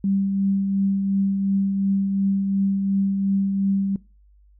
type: tone with tremolo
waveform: sine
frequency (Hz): 196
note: G3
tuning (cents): 0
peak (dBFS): -17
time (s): 0.04-3.96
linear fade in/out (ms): 2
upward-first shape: triangle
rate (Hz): 2.8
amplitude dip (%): 40
effects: noise-tail reverb RT60 0.3 s tail -22 dB re dry + added 50 Hz sine -51 dBFS peak until 4.59 s